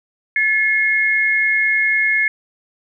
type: tone pair together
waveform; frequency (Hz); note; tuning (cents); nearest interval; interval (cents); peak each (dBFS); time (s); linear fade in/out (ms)
sine; 1728 / 2158; A6 / C#7; -32 / -47; major third; 385; -18 / -15; 0.36-2.28; 2
effects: none